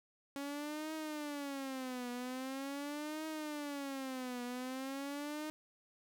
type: tone with vibrato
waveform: sawtooth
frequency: 277.2 Hz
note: C#4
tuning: in tune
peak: -36 dBFS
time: 0.36-5.5 s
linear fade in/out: 0 ms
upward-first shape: triangle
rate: 0.43 Hz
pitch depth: 230 cents each way
effects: none